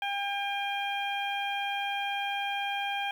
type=harmonic tone; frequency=802 Hz; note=G5; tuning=39 cents sharp; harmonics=1 / 2 / 3 / 4; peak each=-32 / -37 / -36 / -37 dBFS; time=0.02-3.11 s; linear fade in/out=2 ms; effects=9-bit